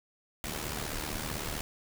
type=noise with amplitude modulation; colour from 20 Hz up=pink; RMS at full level=-33 dBFS; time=0.44-1.61 s; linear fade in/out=0 ms; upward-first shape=sine; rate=75.7 Hz; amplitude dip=70%; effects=none